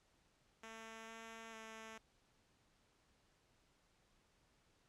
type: tone with pitch steps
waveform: 5% pulse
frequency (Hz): 223.9 / 225.8 / 221.9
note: A3 / A3 / A3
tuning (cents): +30 / +45 / +15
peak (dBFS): -40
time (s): 0.63-1.98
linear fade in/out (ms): 5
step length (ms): 450
effects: pink hiss -75 dBFS RMS until 4.88 s + low-pass 8000 Hz 12 dB/octave